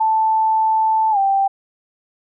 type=tone with pitch glide; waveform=sine; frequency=880 to 784 Hz; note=A5 to G5; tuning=0 to 0 cents; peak=-13 dBFS; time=0-1.48 s; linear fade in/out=10 ms; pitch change=-200 cents; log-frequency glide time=1.11-1.18 s; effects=none